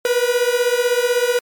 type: beating tone pair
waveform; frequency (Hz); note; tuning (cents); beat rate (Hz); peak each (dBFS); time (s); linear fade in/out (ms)
45% pulse; 479.4 / 495.4; A#4 / B4; +48 / +5; 16; -18; 0.05-1.39; 2
effects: MP3 96 kbps